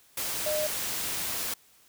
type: tone in noise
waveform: sine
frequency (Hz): 610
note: D#5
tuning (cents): -34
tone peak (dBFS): -27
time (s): 0.46-0.67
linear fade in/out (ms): 5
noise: white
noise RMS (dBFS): -32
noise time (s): 0.17-1.54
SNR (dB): +2
effects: white hiss -60 dBFS RMS until 1.88 s